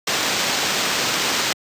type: noise with sample-and-hold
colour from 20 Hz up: white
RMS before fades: -21 dBFS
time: 0.07-1.53 s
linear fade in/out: 5 ms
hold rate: 11025 Hz
effects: high-pass 150 Hz 12 dB/octave + resampled to 32000 Hz